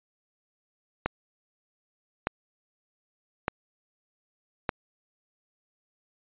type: click train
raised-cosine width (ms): 0.5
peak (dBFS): -10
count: 4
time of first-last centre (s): 1.06-4.692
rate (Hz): 0.826
effects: resampled to 8000 Hz